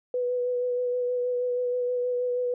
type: tone with vibrato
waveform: sine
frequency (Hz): 493.9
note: B4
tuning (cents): 0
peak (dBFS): -24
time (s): 0.14-2.54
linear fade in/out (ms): 2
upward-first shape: sine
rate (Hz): 6.3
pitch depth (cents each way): 17
effects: none